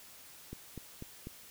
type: click train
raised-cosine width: 3 ms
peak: -29 dBFS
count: 4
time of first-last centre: 0.53-1.271 s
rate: 4.05 Hz
effects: white hiss -54 dBFS RMS until 1.5 s